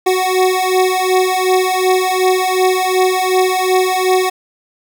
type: beating tone pair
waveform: 25% pulse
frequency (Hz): 370 / 372.7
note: F#4 / F#4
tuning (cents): 0 / +13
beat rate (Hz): 2.7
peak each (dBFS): -11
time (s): 0.06-4.3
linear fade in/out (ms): 10
effects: none